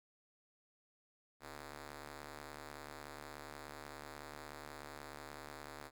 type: ring-modulated tone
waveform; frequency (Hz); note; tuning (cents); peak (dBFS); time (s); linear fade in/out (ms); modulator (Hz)
5% pulse; 146.83; D3; 0; -34; 1.4-5.91; 50; 182
effects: none